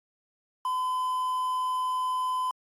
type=tone with quantisation; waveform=triangle; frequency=1016 Hz; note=B5; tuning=49 cents sharp; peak=-24 dBFS; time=0.65-2.51 s; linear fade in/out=2 ms; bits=8; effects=AAC 64 kbps